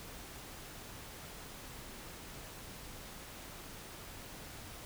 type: silence
effects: pink hiss -49 dBFS RMS until 4.85 s